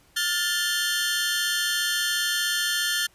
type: tone cluster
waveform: sawtooth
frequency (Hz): 1417 / 1757 / 3133 / 4345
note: F6 / A6 / G7 / C#8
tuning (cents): +25 / -3 / -2 / -35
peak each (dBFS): -27 / -23 / -25 / -29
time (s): 0.16-3.07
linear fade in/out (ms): 10
effects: pink hiss -59 dBFS RMS until 3.14 s + resampled to 32000 Hz